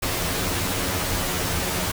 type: noise with comb filter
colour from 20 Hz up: pink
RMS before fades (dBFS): -25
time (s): 0.02-1.92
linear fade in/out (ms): 10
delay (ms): 11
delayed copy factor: +0.8
effects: none